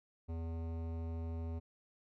sine tone with hard clipping, 82.41 Hz, E2, in tune, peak -40 dBFS, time 0.28-1.6 s, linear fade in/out 20 ms, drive 16 dB, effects none

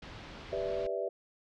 pink low-pass noise, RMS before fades -47 dBFS, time 0.02-0.87 s, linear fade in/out 5 ms, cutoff 4500 Hz, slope 24 dB/octave
sine chord, E minor seventh, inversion first, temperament equal, 392 / 493.9 / 587.3 / 659.3 Hz, G4 / B4 / D5 / E5, 0 / 0 / 0 / 0 cents, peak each -37 dBFS, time 0.52-1.09 s, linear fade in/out 10 ms
effects none

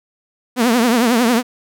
sawtooth tone with vibrato, 237.3 Hz, A#3, 31 cents sharp, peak -8 dBFS, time 0.56-1.43 s, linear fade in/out 50 ms, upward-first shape triangle, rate 11 Hz, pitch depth 150 cents each way, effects none

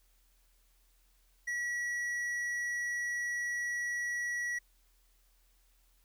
triangle tone with tanh clipping, 1931 Hz, B6, 39 cents flat, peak -34 dBFS, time 1.47-4.59 s, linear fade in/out 10 ms, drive 12 dB, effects added 41 Hz sine -66 dBFS peak until 6.04 s + white hiss -72 dBFS RMS until 6.04 s

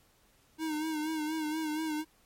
square tone with vibrato, 311.1 Hz, D#4, in tune, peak -32 dBFS, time 0.58-2.05 s, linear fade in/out 50 ms, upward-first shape sine, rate 4.2 Hz, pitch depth 52 cents each way, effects pink hiss -66 dBFS RMS until 2.25 s + MP3 64 kbps

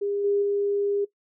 sine tone with level steps, 404.4 Hz, G#4, 46 cents flat, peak -24 / -20 / -22 dBFS, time 0.01-1.05 s, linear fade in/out 10 ms, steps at 0.24 / 0.42 s, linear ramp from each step 5 ms, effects noise-tail reverb RT60 0.1 s tail -17 dB re dry

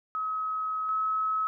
sine tone pair in turn, 1277 / 1286.6 Hz, D#6 / E6, +45 / -42 cents, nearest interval unison, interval 13 cents, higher second, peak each -28 / -25 dBFS, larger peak second, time 0.15-0.89 / 0.89-1.47 s, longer first, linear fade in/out 0 ms, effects none

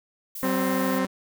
violet noise, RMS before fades -36 dBFS, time 0.35-0.99 s, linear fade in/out 5 ms
harmonic tone, 262 Hz, C4, 2 cents sharp, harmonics 1 / 2 / 3 / 4 / 5 / 6 / 7 / 8, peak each -26 / -29 / -41 / -32 / -40 / -41 / -37 / -45 dBFS, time 0.43-1.05 s, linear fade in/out 0 ms
sawtooth tone with vibrato, 190.8 Hz, G3, 47 cents flat, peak -23 dBFS, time 0.43-1.07 s, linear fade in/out 20 ms, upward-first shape sine, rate 15 Hz, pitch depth 19 cents each way
effects none

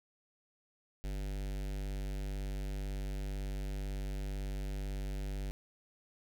square tone with notch filter, 49 Hz, G1, in tune, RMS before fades -38 dBFS, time 1.04-5.51 s, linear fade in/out 0 ms, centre 1100 Hz, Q 1.3, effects none

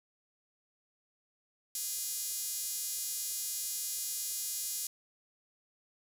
5% pulse tone with high-pass filter, 411 Hz, G#4, 18 cents flat, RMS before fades -37 dBFS, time 1.75-4.87 s, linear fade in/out 2 ms, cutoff 8000 Hz, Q 6.8, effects 10-bit

